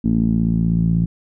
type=tone with low-pass filter sweep; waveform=10% pulse; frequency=56.2 Hz; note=A1; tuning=37 cents sharp; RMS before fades=-17 dBFS; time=0.04-1.06 s; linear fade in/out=10 ms; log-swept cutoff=240 to 160 Hz; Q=3.8; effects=none